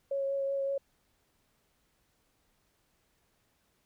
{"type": "tone with vibrato", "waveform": "sine", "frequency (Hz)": 550, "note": "C#5", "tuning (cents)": -14, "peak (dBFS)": -29, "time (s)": [0.11, 0.78], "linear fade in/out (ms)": 5, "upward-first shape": "triangle", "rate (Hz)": 5.3, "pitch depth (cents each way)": 15, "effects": ["pink hiss -73 dBFS RMS until 3.85 s"]}